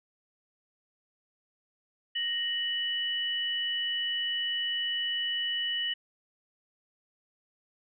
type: tone pair together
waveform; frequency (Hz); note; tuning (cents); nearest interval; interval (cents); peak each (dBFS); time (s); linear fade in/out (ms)
sine; 1864.7 / 2960; A#6 / F#7; 0 / 0; minor sixth; 800; -35 / -29; 2.15-5.94; 10
effects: none